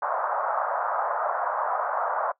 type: band-pass noise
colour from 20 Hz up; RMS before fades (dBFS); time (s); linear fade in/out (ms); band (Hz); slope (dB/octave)
pink; -27; 0.02-2.32; 5; 590 to 1400; 48
effects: noise-tail reverb RT60 0.1 s tail -19 dB re dry